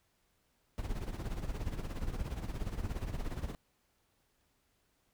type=noise with tremolo; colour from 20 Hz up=brown; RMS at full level=-35 dBFS; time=0.78-3.55 s; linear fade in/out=0 ms; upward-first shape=sine; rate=17 Hz; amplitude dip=70%; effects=pink hiss -75 dBFS RMS until 5.13 s